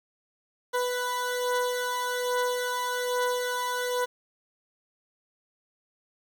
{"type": "beating tone pair", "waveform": "20% pulse", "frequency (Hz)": [493.9, 495.1], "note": ["B4", "B4"], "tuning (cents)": [0, 4], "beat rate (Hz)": 1.2, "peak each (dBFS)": [-27, -23], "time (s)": [0.73, 4.06], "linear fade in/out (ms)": 20, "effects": ["9-bit"]}